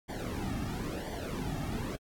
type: noise with flanger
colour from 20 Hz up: brown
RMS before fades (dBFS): -36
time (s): 0.08-1.97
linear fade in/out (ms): 20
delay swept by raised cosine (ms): 0.75 to 2.05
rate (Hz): 0.98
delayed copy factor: -0.85
effects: AAC 64 kbps